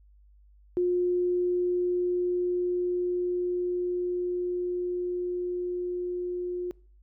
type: tone with level ramp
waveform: sine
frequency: 356.8 Hz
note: F4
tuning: 37 cents sharp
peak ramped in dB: -22 to -29 dBFS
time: 0.77-6.71 s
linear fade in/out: 0 ms
effects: noise-tail reverb RT60 0.5 s tail -25 dB re dry + added 50 Hz sine -54 dBFS peak until 7.02 s